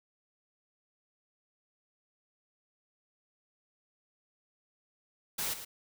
white noise with echo, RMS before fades -34 dBFS, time 5.38-5.54 s, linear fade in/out 10 ms, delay 110 ms, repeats 1, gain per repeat -10 dB, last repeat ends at 5.65 s, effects none

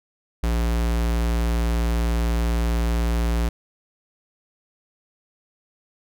square tone, 57.9 Hz, A#1, 11 cents flat, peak -20 dBFS, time 0.43-3.49 s, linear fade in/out 5 ms, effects none

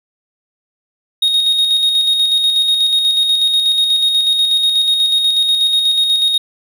triangle tone with tremolo, 3733 Hz, A#7, 2 cents sharp, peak -8 dBFS, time 1.22-6.38 s, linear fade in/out 5 ms, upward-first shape square, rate 8.2 Hz, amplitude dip 35%, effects none

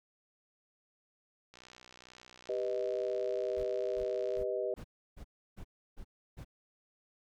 click train, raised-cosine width 0.2 ms, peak -36 dBFS, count 177, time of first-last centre 1.54-4.37 s, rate 62.2 Hz
sine chord, G augmented, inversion none, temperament equal, 392 / 493.9 / 622.3 Hz, G4 / B4 / D#5, 0 / 0 / 0 cents, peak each -36 dBFS, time 2.49-4.74 s, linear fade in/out 2 ms
brown noise bursts, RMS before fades -45 dBFS, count 8, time 3.56-6.448 s, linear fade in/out 20 ms, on 81 ms, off 320 ms
effects none

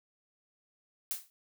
blue noise with exponential decay, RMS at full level -31 dBFS, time 1.11-1.3 s, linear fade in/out 0 ms, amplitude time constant 40 ms, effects none

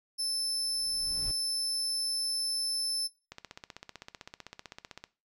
30% pulse tone, 5274 Hz, E8, in tune, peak -26 dBFS, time 0.18-3.08 s, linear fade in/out 20 ms
brown noise with exponential growth, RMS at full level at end -38 dBFS, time 0.34-1.31 s, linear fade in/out 0 ms, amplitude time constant 210 ms
click train, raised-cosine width 0.2 ms, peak -25 dBFS, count 28, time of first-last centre 3.32-5.04 s, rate 15.7 Hz
effects noise-tail reverb RT60 0.3 s tail -18 dB re dry

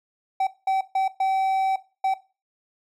triangle tone bursts at uneven times, 768 Hz, G5, 36 cents flat, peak -17 dBFS, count 5, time 0.4-0.47 / 0.67-0.81 / 0.95-1.08 / 1.2-1.76 / 2.04-2.14 s, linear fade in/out 5 ms, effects noise-tail reverb RT60 0.3 s tail -17 dB re dry

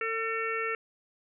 harmonic tone, 450 Hz, A4, 39 cents sharp, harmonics 1 / 3 / 4 / 5 / 6, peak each -34 / -34 / -36 / -35 / -39 dBFS, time 0.01-0.75 s, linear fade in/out 2 ms, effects none

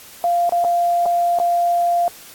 sine tone with dropouts, 695 Hz, F5, 9 cents flat, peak -14 dBFS, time 0.24-2.08 s, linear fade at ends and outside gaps 1 ms, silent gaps 0.494-0.522 / 0.642-0.647 / 1.057-1.061 / 1.388-1.399 s, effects white hiss -41 dBFS RMS until 2.34 s + AAC 64 kbps

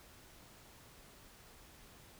silence, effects pink hiss -59 dBFS RMS until 2.19 s

